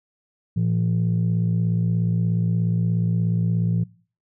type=tone pair together; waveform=sine; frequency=113.15 / 170 Hz; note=A2 / F3; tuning=+49 / -46 cents; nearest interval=perfect fifth; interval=705 cents; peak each=-20 dBFS; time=0.56-3.84 s; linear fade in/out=10 ms; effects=noise-tail reverb RT60 0.4 s tail -21 dB re dry + tanh soft clip ceiling -14 dBFS